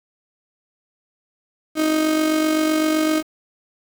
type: tone with amplitude modulation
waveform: 35% pulse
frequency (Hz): 312.2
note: D#4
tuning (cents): +6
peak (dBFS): -13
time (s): 1.75-3.23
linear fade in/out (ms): 50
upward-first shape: sine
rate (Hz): 47.8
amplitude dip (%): 45
effects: 7-bit